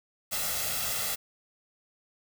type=noise with comb filter; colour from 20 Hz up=white; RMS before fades=-31 dBFS; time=0.31-1.16 s; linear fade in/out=20 ms; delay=1.5 ms; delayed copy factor=+0.7; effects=none